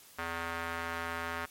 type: tone with band-pass filter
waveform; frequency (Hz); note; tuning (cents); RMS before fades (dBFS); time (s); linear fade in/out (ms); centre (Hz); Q
square; 83.8; E2; +29; -37; 0.18-1.46; 10; 1500; 1.5
effects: white hiss -56 dBFS RMS until 1.5 s + MP3 64 kbps